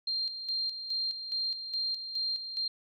sine tone with tremolo, 4186 Hz, C8, in tune, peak -29 dBFS, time 0.07-2.68 s, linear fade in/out 5 ms, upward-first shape square, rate 2.4 Hz, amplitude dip 60%, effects none

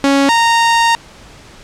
sawtooth tone pair in turn, 277.2 / 925.9 Hz, C#4 / A#5, 0 / -12 cents, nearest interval octave + major sixth, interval 2088 cents, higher second, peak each -5 dBFS, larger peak neither, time 0.04-0.29 / 0.29-0.95 s, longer second, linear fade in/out 0 ms, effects pink hiss -39 dBFS RMS until 1.63 s + low-pass 7000 Hz 12 dB/octave

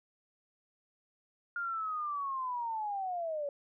sine linear sweep, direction down, 1418 to 559 Hz, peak -33 dBFS, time 1.56-3.49 s, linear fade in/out 2 ms, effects none

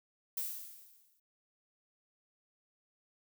violet noise with exponential decay, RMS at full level -35 dBFS, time 0.37-1.2 s, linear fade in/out 5 ms, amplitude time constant 180 ms, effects none

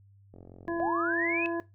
click train, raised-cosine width 2 ms, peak -35 dBFS, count 25, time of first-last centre 0.34-0.876 s, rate 44.8 Hz
harmonic tone, 337.6 Hz, E4, 41 cents sharp, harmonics 1 / 2 / 3 / 5, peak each -30 / -37 / -40 / -39 dBFS, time 0.68-1.6 s, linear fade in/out 0 ms
sine linear sweep, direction up, 632 to 2603 Hz, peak -28 dBFS, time 0.8-1.46 s, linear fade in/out 0 ms
effects noise-tail reverb RT60 0.2 s tail -18 dB re dry + added 99 Hz sine -55 dBFS peak until 1.74 s

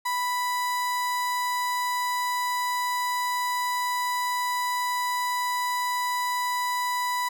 35% pulse tone, 987.8 Hz, B5, in tune, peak -23 dBFS, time 0.05-7.29 s, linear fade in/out 10 ms, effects none

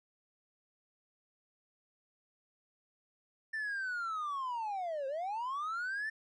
triangle linear two-way sweep, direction down then up, 1792 to 523 to 1792 Hz, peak -32 dBFS, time 3.53-6.1 s, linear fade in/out 10 ms, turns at 5.07 s, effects tanh soft clip ceiling -29 dBFS + resampled to 22050 Hz

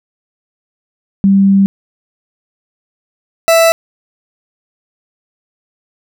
sine / 40% pulse tone pair in turn, 196 / 660.4 Hz, G3 / E5, 0 / +3 cents, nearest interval octave + major sixth, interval 2103 cents, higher second, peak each -5 dBFS, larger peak neither, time 1.24-1.66 / 3.48-3.72 s, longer first, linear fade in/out 0 ms, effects none

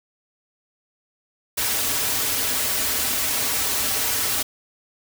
white noise with comb filter, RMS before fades -23 dBFS, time 1.57-4.43 s, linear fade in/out 10 ms, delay 5.7 ms, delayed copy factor -0.95, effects none

